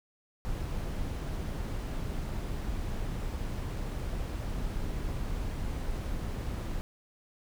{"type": "noise", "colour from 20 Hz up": "brown", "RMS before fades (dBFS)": -34, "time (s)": [0.45, 6.81], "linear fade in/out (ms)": 0, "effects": []}